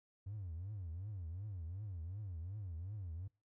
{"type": "tone with vibrato", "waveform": "triangle", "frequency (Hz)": 92.5, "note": "F#2", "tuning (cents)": 0, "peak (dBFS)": -39, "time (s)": [0.26, 3.28], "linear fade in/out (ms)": 10, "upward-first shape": "triangle", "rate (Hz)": 2.7, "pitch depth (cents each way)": 300, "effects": ["noise-tail reverb RT60 0.3 s tail -26 dB re dry", "tanh soft clip ceiling -38 dBFS"]}